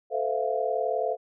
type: chord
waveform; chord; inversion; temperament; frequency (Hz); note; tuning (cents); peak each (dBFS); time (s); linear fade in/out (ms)
sine; F major seventh; first; equal with one note detuned; 440 / 511.6 / 659.3 / 698.5; A4 / C5 / E5 / F5; 0 / -39 / 0 / 0; -30; 0.1-1.17; 50
effects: none